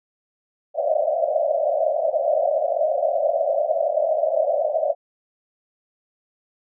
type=band-pass noise; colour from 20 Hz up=white; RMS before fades=-21 dBFS; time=0.74-4.95 s; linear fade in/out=50 ms; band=560 to 680 Hz; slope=96 dB/octave; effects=none